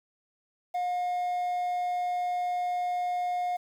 triangle tone with quantisation, 716 Hz, F5, 43 cents sharp, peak -25 dBFS, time 0.74-3.57 s, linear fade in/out 10 ms, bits 9, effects none

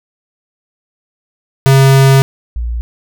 square / sine tone pair in turn, 135.2 / 58.61 Hz, C#3 / A#1, -43 / +10 cents, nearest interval octave + major second, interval 1447 cents, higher first, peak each -5 / -15 dBFS, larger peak first, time 1.66-2.22 / 2.56-2.81 s, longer first, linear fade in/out 0 ms, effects none

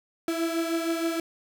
35% pulse beating tone pair, 329.6 / 336 Hz, E4 / E4, 0 / +33 cents, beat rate 6.4 Hz, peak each -25 / -30 dBFS, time 0.28-1.2 s, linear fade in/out 2 ms, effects none

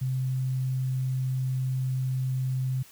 sine tone, 130 Hz, C3, 11 cents flat, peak -25 dBFS, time 0.01-2.83 s, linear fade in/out 10 ms, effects white hiss -53 dBFS RMS until 2.91 s

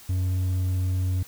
sine tone with hard clipping, 92.1 Hz, F#2, 7 cents flat, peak -23 dBFS, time 0.09-1.23 s, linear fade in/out 5 ms, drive 3 dB, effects white hiss -48 dBFS RMS until 1.27 s

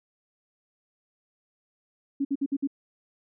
sine tone bursts, 277.6 Hz, C#4, 3 cents sharp, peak -23 dBFS, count 5, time 2.2-2.674 s, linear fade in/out 10 ms, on 50 ms, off 56 ms, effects none

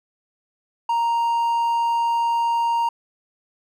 triangle tone, 932.3 Hz, A#5, in tune, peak -16 dBFS, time 0.89-2.89 s, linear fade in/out 5 ms, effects none

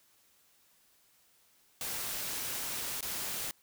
white noise with dropouts, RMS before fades -37 dBFS, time 1.81-3.51 s, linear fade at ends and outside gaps 1 ms, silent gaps 3.008-3.027 s, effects white hiss -67 dBFS RMS until 3.62 s

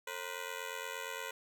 10% pulse ring-modulated tone, 493.9 Hz, B4, in tune, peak -28 dBFS, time 0.07-1.31 s, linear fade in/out 5 ms, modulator 44.3 Hz, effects none

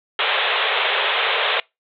white band-pass noise, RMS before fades -20 dBFS, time 0.19-1.6 s, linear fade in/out 2 ms, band 400 to 3700 Hz, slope 96 dB/octave, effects noise-tail reverb RT60 0.2 s tail -24 dB re dry

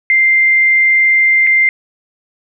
sine tone with dropouts, 2093 Hz, C7, in tune, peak -7 dBFS, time 0.1-1.69 s, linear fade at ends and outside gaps 1 ms, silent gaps 1.467-1.471 s, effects none

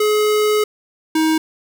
square tone pair in turn, 423.8 / 316.5 Hz, G#4 / D#4, +35 / +30 cents, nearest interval perfect fourth, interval 505 cents, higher first, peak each -14 dBFS, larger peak neither, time 0-0.64 / 1.15-1.38 s, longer first, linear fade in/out 5 ms, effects none

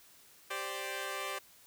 10% pulse chord, G suspended fourth, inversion none, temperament equal, 392 / 523.3 / 587.3 Hz, G4 / C5 / D5, 0 / 0 / 0 cents, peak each -33 dBFS, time 0.5-1.39 s, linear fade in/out 10 ms, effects white hiss -60 dBFS RMS until 1.66 s

